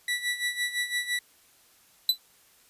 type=tone with tremolo; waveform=30% pulse; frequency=1958 Hz; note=B6; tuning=15 cents flat; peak=-22 dBFS; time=0.08-1.19 s; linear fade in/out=2 ms; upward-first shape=sine; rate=5.9 Hz; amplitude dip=75%
type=tone with exponential decay; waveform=45% pulse; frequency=3995 Hz; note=B7; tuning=19 cents sharp; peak=-15 dBFS; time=2.09-2.18 s; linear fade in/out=2 ms; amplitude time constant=18 ms
effects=white hiss -60 dBFS RMS until 2.69 s + resampled to 32000 Hz